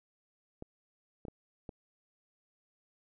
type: clicks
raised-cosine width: 2 ms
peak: -29 dBFS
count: 4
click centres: 0.624 / 1.252 / 1.283 / 1.692 s
effects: none